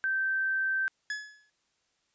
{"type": "tone", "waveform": "sine", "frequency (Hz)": 1555, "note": "G6", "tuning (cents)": -14, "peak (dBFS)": -26, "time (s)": [0.04, 0.88], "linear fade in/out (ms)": 0}
{"type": "tone with exponential decay", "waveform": "45% pulse", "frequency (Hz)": 1700, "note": "G#6", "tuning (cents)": 40, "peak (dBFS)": -29, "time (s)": [1.1, 1.5], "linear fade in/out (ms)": 2, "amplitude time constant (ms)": 86}
{"effects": ["white hiss -74 dBFS RMS until 2.14 s", "resampled to 16000 Hz"]}